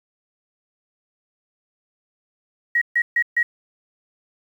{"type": "tone bursts", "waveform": "sine", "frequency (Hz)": 1900, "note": "A#6", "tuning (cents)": 33, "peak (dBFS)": -15, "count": 4, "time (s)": [2.75, 3.43], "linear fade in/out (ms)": 5, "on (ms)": 65, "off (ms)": 140, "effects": ["8-bit"]}